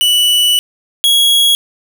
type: tone pair in turn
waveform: 45% pulse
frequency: 2960 / 3322 Hz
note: F#7 / G#7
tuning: 0 / 0 cents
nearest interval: major second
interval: 200 cents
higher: second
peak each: -8 / -7 dBFS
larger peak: second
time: 0.01-0.59 / 1.04-1.55 s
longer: first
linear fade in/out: 0 ms
effects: none